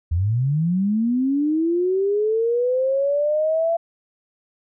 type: linear sweep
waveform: sine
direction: up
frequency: 77.78 to 677 Hz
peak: -17 dBFS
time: 0.11-3.77 s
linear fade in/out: 10 ms
effects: none